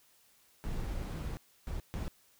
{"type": "noise bursts at uneven times", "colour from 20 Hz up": "brown", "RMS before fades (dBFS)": -37, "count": 3, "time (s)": [[0.64, 1.37], [1.67, 1.8], [1.94, 2.08]], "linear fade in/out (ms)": 0, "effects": ["white hiss -66 dBFS RMS until 2.39 s"]}